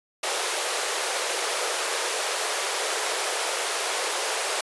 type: high-pass noise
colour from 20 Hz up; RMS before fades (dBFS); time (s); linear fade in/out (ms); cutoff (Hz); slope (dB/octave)
pink; -27; 0.23-4.61; 5; 400; 48
effects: resampled to 24000 Hz